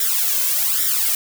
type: noise with flanger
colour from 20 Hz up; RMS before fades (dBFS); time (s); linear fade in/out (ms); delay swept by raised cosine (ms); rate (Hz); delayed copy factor
blue; -19; 0-1.15; 2; 0.55 to 1.95; 1.2; +0.85
effects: none